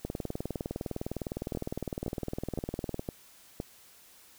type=two click trains; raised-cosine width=2 ms; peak=-20 / -20 dBFS; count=59 / 5; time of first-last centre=0.05-2.994 / 1.55-3.601 s; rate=19.7 / 1.95 Hz; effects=white hiss -57 dBFS RMS until 4.38 s